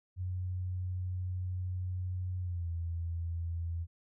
sine tone with pitch glide, 91.3 to 84.21 Hz, F#2 to E2, -23 to +37 cents, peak -33 dBFS, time 0.16-3.87 s, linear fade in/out 50 ms, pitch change -140 cents, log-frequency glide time 2.4-2.69 s, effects none

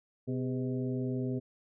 harmonic tone with a mistuned harmonic, 126.7 Hz, B2, 45 cents sharp, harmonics 1 / 2 / 3 / 4 / 5, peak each -34 / -34 / -38 / -45 / -48 dBFS, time 0.27-1.4 s, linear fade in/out 20 ms, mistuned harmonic 3, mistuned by +86 cents, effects none

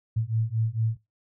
sine beating tone pair, 109.8 / 114.2 Hz, A2 / A#2, -3 / -35 cents, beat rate 4.4 Hz, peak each -27 dBFS, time 0.16-0.97 s, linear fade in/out 10 ms, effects noise-tail reverb RT60 0.2 s tail -17 dB re dry

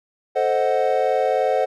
triangle chord, A diminished seventh, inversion none, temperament equal, 440 / 523.3 / 622.3 / 740 Hz, A4 / C5 / Eb5 / Gb5, 0 / 0 / 0 / 0 cents, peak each -22 / -19 / -22 / -20 dBFS, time 0.35-1.66 s, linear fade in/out 20 ms, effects none

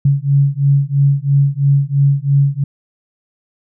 sine beating tone pair, 138.59 / 141.59 Hz, C#3 / C#3, 0 / +37 cents, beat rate 3 Hz, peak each -13 dBFS, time 0.05-2.64 s, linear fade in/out 5 ms, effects none

